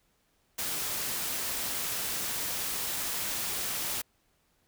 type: noise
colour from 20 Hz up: white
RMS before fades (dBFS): -33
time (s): 0.58-4.02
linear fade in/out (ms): 10
effects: pink hiss -71 dBFS RMS until 4.67 s